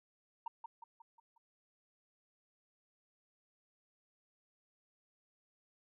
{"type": "tone with echo", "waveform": "sine", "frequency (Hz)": 924, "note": "A#5", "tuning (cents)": -16, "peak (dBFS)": -36, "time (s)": [0.46, 0.48], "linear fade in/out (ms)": 5, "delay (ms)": 180, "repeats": 5, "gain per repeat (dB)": -6, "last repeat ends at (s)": 1.38, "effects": ["tanh soft clip ceiling -34 dBFS"]}